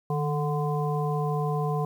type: harmonic tone with a mistuned harmonic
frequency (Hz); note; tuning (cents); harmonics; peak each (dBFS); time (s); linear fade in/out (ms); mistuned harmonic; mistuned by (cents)
146.83; D3; 0; 1 / 3 / 5 / 7; -26 / -31 / -33 / -34; 0.1-1.85; 2; 1; +66
effects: 9-bit